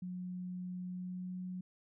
sine tone with pitch glide, 181.2 to 182.88 Hz, F#3 to F#3, -36 to -20 cents, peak -39 dBFS, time 0.02-1.61 s, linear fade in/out 5 ms, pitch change +16 cents, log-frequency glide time 0.86-1.4 s, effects none

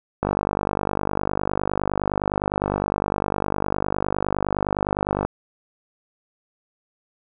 click train, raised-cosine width 1 ms, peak -7 dBFS, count 251, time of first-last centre 0.23-5.25 s, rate 49.8 Hz, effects none

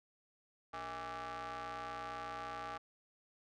sawtooth ring-modulated tone, 174.61 Hz, F3, in tune, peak -35 dBFS, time 0.73-2.78 s, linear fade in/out 10 ms, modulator 992 Hz, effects low-pass 5000 Hz 12 dB/octave

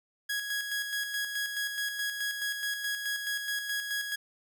sawtooth tone with tremolo, 1661.2 Hz, G#6, in tune, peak -26 dBFS, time 0.29-4.16 s, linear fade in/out 10 ms, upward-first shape square, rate 4.7 Hz, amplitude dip 45%, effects none

